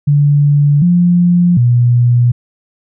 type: tone with pitch steps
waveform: sine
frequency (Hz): 144.8 / 175.6 / 121.3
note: D3 / F3 / B2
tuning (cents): -24 / +10 / -31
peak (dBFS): -6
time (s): 0.07-2.32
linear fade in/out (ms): 10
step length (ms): 750
effects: none

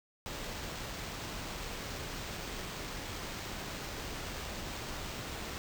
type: noise with sample-and-hold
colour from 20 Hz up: pink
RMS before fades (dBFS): -41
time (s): 0.26-5.58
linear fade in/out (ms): 0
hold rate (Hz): 11025
effects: none

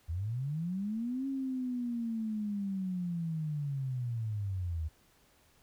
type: linear two-way sweep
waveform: sine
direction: up then down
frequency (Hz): 76 to 273.2 to 76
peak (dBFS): -32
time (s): 0.08-4.89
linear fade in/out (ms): 20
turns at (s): 1.27
effects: pink hiss -66 dBFS RMS until 5.62 s

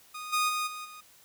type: tone with level steps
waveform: sawtooth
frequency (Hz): 1237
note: D#6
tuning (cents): -10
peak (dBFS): -34 / -21 / -25 / -34 / -41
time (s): 0.14-1.01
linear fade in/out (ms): 10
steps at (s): 0.32 / 0.48 / 0.66 / 0.84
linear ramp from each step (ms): 20
effects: white hiss -58 dBFS RMS until 1.24 s

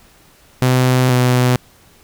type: tone pair in turn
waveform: sawtooth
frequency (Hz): 127.5 / 125.31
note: C3 / B2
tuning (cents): -44 / +26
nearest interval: unison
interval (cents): 30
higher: first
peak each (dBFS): -7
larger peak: neither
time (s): 0.62-1.09 / 1.09-1.56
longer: neither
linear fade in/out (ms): 0
effects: pink hiss -49 dBFS RMS until 2.03 s

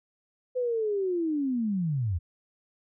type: linear sweep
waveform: sine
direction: down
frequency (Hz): 510 to 77.78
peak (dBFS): -25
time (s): 0.55-2.19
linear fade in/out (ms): 20
effects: none

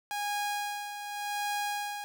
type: tone with tremolo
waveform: sawtooth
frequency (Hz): 822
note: G#5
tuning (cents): -18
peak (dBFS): -26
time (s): 0.11-2.04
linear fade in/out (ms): 0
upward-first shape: sine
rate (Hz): 0.87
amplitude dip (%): 60
effects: none

